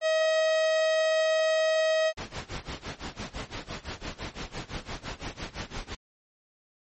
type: tone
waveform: 45% pulse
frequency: 635 Hz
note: D#5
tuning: 35 cents sharp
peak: -22 dBFS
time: 0.01-2.13 s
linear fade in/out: 50 ms
type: noise with tremolo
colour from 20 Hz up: pink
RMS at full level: -34 dBFS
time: 2.17-5.95 s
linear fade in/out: 10 ms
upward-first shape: sine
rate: 5.9 Hz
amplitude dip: 90%
effects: low-pass 6000 Hz 12 dB/octave + MP3 32 kbps